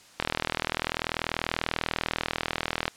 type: click train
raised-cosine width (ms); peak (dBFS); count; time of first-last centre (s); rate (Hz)
0.3; -9; 109; 0.2-2.88; 40.3
effects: white hiss -53 dBFS RMS until 2.96 s + low-pass 8000 Hz 12 dB/octave